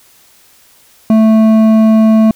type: tone with hard clipping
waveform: sine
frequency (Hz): 220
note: A3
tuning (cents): 0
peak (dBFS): -6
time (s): 1.1-2.31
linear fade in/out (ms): 2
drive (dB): 8
effects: white hiss -46 dBFS RMS until 2.35 s